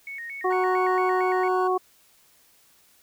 sine tone with vibrato, 2030 Hz, B6, 47 cents sharp, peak -33 dBFS, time 0.07-1.48 s, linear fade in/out 2 ms, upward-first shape square, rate 4.4 Hz, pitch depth 150 cents each way
harmonic tone, 369.2 Hz, F#4, 4 cents flat, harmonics 1 / 2 / 3, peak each -23 / -26 / -26 dBFS, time 0.44-1.78 s, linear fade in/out 10 ms
triangle chord, F# major, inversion first, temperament equal, 932.3 / 1108.7 / 1480 Hz, A#5 / C#6 / F#6, 0 / 0 / 0 cents, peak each -34 / -39 / -33 dBFS, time 0.5-1.68 s, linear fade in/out 10 ms
effects white hiss -59 dBFS RMS until 3.02 s

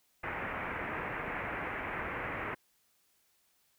white low-pass noise, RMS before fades -38 dBFS, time 0.23-2.55 s, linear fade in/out 10 ms, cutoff 2300 Hz, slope 48 dB/octave, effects white hiss -72 dBFS RMS until 3.78 s

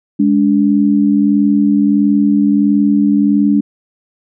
sine tone pair together, 206.9 / 288.4 Hz, G#3 / D4, -6 / -31 cents, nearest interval tritone, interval 575 cents, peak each -11 dBFS, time 0.19-3.61 s, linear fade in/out 10 ms, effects none

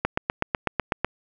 click train, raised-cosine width 0.5 ms, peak -6 dBFS, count 9, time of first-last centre 0.05-1.046 s, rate 8.03 Hz, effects none

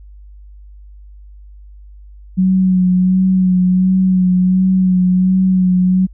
sine tone with vibrato, 185 Hz, F#3, in tune, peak -9 dBFS, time 2.37-6.07 s, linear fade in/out 20 ms, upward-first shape sine, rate 1.4 Hz, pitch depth 27 cents each way, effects added 50 Hz sine -35 dBFS peak until 6.13 s

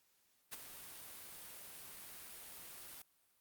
white noise with ADSR envelope, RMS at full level -43 dBFS, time 0.51-3.02 s, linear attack 24 ms, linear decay 19 ms, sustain -9 dB, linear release 3 ms, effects white hiss -75 dBFS RMS until 3.4 s + Opus 48 kbps

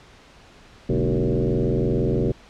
sine tone with frequency modulation, 117.7 Hz, A#2, 17 cents sharp, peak -18 dBFS, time 0.89-2.32 s, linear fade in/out 5 ms, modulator 86.1 Hz, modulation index 4.4, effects pink hiss -49 dBFS RMS until 2.49 s + low-pass 5000 Hz 12 dB/octave

